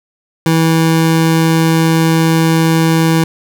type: tone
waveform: 25% pulse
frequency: 162.6 Hz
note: E3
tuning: 23 cents flat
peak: -5 dBFS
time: 0.46-3.24 s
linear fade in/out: 2 ms
effects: none